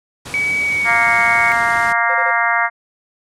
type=low-pass noise; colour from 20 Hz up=pink; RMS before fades=-31 dBFS; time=0.25-1.93 s; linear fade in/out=10 ms; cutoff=11000 Hz; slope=48 dB/octave
type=tone with pitch glide; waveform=sine; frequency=2274 to 2214 Hz; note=C#7 to C#7; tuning=+44 to -3 cents; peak=-15 dBFS; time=0.34-1.52 s; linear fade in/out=0 ms; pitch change=-47 cents; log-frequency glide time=0.58-1.01 s
type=harmonic tone; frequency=233.1 Hz; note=A#3; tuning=in tune; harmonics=3 / 4 / 5 / 6 / 7 / 8 / 9; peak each=-21 / -21 / -21 / -21 / -21 / -21 / -21 dBFS; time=0.84-2.7 s; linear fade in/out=50 ms
type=tone bursts; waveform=triangle; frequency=523.3 Hz; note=C5; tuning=in tune; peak=-23 dBFS; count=3; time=2.09-2.313 s; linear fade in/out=10 ms; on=59 ms; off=23 ms
effects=high-pass 80 Hz 12 dB/octave